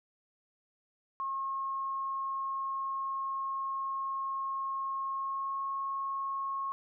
sine tone with pitch glide, 1081 to 1089.8 Hz, C#6 to C#6, -44 to -30 cents, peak -32 dBFS, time 1.2-6.72 s, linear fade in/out 0 ms, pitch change +14 cents, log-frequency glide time 5.1-5.61 s, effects none

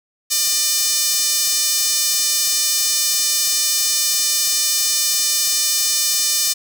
sawtooth tone with high-pass filter, 601 Hz, D5, 40 cents sharp, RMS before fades -18 dBFS, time 0.3-6.54 s, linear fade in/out 20 ms, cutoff 5600 Hz, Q 1.5, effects none

